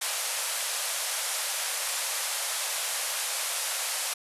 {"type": "band-pass noise", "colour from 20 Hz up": "white", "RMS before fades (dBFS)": -31, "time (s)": [0.01, 4.14], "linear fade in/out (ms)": 10, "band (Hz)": [510, 12000], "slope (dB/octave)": 48, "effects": ["resampled to 32000 Hz"]}